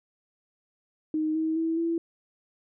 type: tone with pitch steps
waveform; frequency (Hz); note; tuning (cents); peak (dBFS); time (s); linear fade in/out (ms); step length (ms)
sine; 311.1 / 318.4 / 325.8 / 333.4; D#4 / D#4 / E4 / E4; 0 / +40 / -20 / +20; -24; 1.14-1.98; 2; 210
effects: none